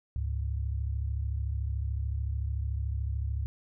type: tone pair together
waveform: sine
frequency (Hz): 70.21 / 103.83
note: C#2 / G#2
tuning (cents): +23 / 0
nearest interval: perfect fifth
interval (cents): 677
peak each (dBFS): -30 / -34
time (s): 0.16-3.46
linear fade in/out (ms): 0
effects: none